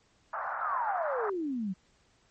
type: band-pass noise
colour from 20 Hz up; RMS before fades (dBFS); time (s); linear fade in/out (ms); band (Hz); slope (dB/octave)
white; -35; 0.33-1.3; 5; 650 to 1500; 48
type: exponential sweep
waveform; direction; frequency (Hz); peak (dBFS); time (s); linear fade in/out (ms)
sine; down; 1396.9 to 179.7; -30; 0.6-1.74; 20
effects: pink hiss -67 dBFS RMS until 2.3 s + MP3 32 kbps